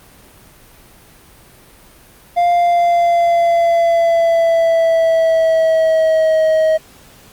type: tone with pitch glide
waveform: triangle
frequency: 698.5 to 633.2 Hz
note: F5 to D#5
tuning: 0 to +30 cents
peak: -8 dBFS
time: 2.36-6.78 s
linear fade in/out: 20 ms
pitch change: -170 cents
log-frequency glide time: 2.52-6.43 s
effects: pink hiss -44 dBFS RMS until 7.32 s + Opus 32 kbps